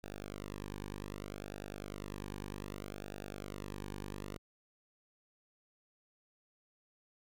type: tone with flanger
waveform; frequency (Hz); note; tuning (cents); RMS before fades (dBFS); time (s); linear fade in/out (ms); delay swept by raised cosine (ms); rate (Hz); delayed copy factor
sawtooth; 49.98; G1; +34; -45; 0.03-4.38; 10; 0.95 to 1.49; 0.64; -1
effects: none